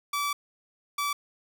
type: tone pair in turn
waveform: sawtooth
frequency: 1154 / 1154 Hz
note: D6 / D6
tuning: -31 / -31 cents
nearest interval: unison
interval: 0 cents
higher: neither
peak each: -23 dBFS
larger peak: neither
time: 0.13-0.33 / 0.98-1.13 s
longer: first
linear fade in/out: 5 ms
effects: none